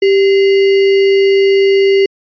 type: tone with sample-and-hold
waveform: sine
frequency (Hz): 392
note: G4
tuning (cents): 0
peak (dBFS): -6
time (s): 0.02-2.06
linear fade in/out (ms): 5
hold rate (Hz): 2450
effects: resampled to 11025 Hz